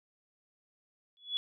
sine tone with exponential growth, 3400 Hz, G#7, 40 cents sharp, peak -26 dBFS, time 1.17-1.37 s, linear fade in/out 0 ms, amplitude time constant 43 ms, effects none

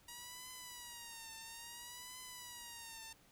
5% pulse tone with vibrato, 953 Hz, A#5, 38 cents sharp, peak -37 dBFS, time 0.08-3.13 s, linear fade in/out 5 ms, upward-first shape triangle, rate 0.59 Hz, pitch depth 110 cents each way, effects pink hiss -67 dBFS RMS until 3.31 s

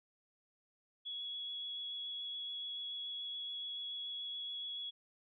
sine tone with vibrato, 3360 Hz, G#7, 19 cents sharp, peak -40 dBFS, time 1.05-4.91 s, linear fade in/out 20 ms, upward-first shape sine, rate 7 Hz, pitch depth 8 cents each way, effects none

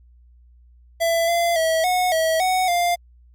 square tone with pitch steps, 668 / 684 / 647 / 730 / 645 / 743 / 699 Hz, E5 / F5 / E5 / F#5 / E5 / F#5 / F5, +23 / -36 / -32 / -24 / -38 / +7 / +1 cents, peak -18 dBFS, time 1-2.96 s, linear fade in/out 20 ms, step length 280 ms, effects added 60 Hz sine -48 dBFS peak until 3.34 s + Opus 48 kbps

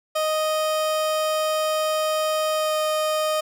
30% pulse tone with pitch glide, 622.3 to 618.7 Hz, D#5 to D#5, 0 to -10 cents, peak -18 dBFS, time 0.15-3.41 s, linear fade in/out 10 ms, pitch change -10 cents, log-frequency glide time 2.55-2.74 s, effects none

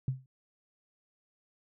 sine tone with exponential decay, 130.81 Hz, C3, in tune, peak -24 dBFS, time 0.08-0.26 s, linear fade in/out 2 ms, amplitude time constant 39 ms, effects none

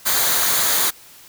white noise with comb filter, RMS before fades -18 dBFS, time 0.05-0.91 s, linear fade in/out 20 ms, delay 0.37 ms, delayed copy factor -0.5, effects white hiss -45 dBFS RMS until 1.28 s

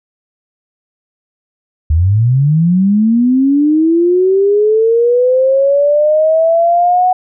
sine linear sweep, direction up, 73.2 to 741 Hz, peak -7 dBFS, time 1.9-7.13 s, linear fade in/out 5 ms, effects none

